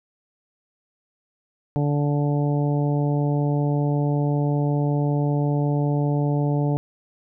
harmonic tone, 145.3 Hz, D3, 18 cents flat, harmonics 1 / 2 / 3 / 4 / 5 / 6, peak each -20 / -26 / -30 / -32 / -34 / -36 dBFS, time 1.76-6.77 s, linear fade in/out 0 ms, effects none

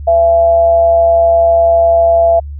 sine tone with amplitude modulation, 673 Hz, E5, 36 cents sharp, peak -4 dBFS, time 0.07-2.4 s, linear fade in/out 10 ms, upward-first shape sine, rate 168 Hz, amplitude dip 35%, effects added 72 Hz sine -22 dBFS peak until 2.59 s

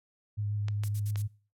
sine tone with vibrato, 103.83 Hz, G#2, in tune, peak -29 dBFS, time 0.37-1.28 s, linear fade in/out 20 ms, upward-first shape sine, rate 7.1 Hz, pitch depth 19 cents each way
clicks, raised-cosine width 0.2 ms, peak -23 dBFS, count 3, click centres 0.684 / 0.836 / 1.158 s
violet noise bursts, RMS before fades -40 dBFS, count 4, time 0.83-1.224 s, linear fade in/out 10 ms, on 58 ms, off 54 ms
effects noise-tail reverb RT60 0.4 s tail -23 dB re dry + low-pass 11000 Hz 12 dB/octave

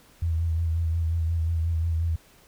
sine tone with vibrato, 82.41 Hz, E2, in tune, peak -22 dBFS, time 0.22-2.16 s, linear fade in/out 5 ms, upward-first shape sine, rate 5.6 Hz, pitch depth 40 cents each way, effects pink hiss -56 dBFS RMS until 2.47 s

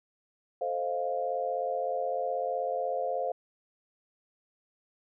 sine chord, F dominant seventh, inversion first, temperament equal, 440 / 523.3 / 622.3 / 698.5 Hz, A4 / C5 / Eb5 / F5, 0 / 0 / 0 / 0 cents, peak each -38 / -32 / -38 / -32 dBFS, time 0.61-3.32 s, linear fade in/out 5 ms, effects none

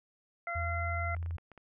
harmonic tone, 686 Hz, F5, 31 cents flat, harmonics 1 / 2 / 3, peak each -38 / -38 / -38 dBFS, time 0.47-1.15 s, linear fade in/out 2 ms
sine tone with pitch glide, 83.3 to 84.12 Hz, E2 to E2, +19 to +36 cents, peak -33 dBFS, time 0.55-1.37 s, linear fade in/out 10 ms, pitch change +17 cents, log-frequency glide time 0.67-0.85 s
clicks, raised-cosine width 0.5 ms, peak -37 dBFS, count 7, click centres 1.166 / 1.228 / 1.261 / 1.309 / 1.383 / 1.517 / 1.577 s
effects none

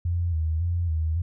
sine tone with vibrato, 83 Hz, E2, 12 cents sharp, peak -22 dBFS, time 0.05-1.22 s, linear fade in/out 5 ms, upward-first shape square, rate 1.8 Hz, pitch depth 71 cents each way, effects none

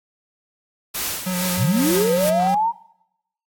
white noise with tremolo, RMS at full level -24 dBFS, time 0.94-2.3 s, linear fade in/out 10 ms, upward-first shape sine, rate 2.3 Hz, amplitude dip 60%
square tone with vibrato, 181.4 Hz, F#3, 34 cents flat, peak -22 dBFS, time 1.26-2.55 s, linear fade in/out 10 ms, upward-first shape square, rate 6.6 Hz, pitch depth 22 cents each way
sine linear sweep, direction up, 81.5 to 957 Hz, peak -16 dBFS, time 1.57-2.73 s, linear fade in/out 50 ms
effects noise-tail reverb RT60 0.8 s tail -21 dB re dry + AAC 64 kbps

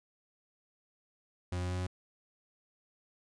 40% pulse tone with pitch steps, 89.4 / 90.02 / 90.65 / 91.28 Hz, F2 / F#2 / F#2 / F#2, +41 / -47 / -35 / -23 cents, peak -32 dBFS, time 1.52-1.868 s, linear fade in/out 5 ms, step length 87 ms, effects resampled to 22050 Hz + 12-bit

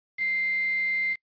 sine tone with quantisation, 2091 Hz, C7, 2 cents flat, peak -24 dBFS, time 0.17-1.17 s, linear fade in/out 50 ms, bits 6, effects noise-tail reverb RT60 0.1 s tail -26 dB re dry + resampled to 11025 Hz

